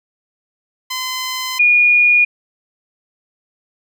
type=tone pair in turn; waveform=10% pulse / sine; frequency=1026 / 2440 Hz; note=C6 / D#7; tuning=-34 / -34 cents; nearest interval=octave + minor third; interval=1500 cents; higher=second; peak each=-12 / -8 dBFS; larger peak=second; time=0.9-1.59 / 1.59-2.25 s; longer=first; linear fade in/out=10 ms; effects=none